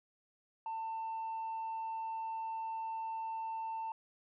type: tone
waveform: sine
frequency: 895 Hz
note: A5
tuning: 29 cents sharp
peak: -35 dBFS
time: 0.66-3.92 s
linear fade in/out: 2 ms
effects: tanh soft clip ceiling -35 dBFS